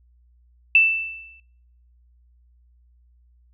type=tone with exponential decay; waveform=sine; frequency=2656 Hz; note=E7; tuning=12 cents sharp; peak=-9 dBFS; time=0.75-1.4 s; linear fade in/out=2 ms; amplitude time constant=140 ms; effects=noise-tail reverb RT60 0.8 s tail -24 dB re dry + added 60 Hz sine -54 dBFS peak until 3.53 s